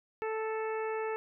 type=harmonic tone; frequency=439.6 Hz; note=A4; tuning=2 cents flat; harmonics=1 / 2 / 3 / 4 / 5 / 6; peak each=-33 / -39 / -43 / -45 / -47 / -49 dBFS; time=0.22-1.16 s; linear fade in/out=0 ms; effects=none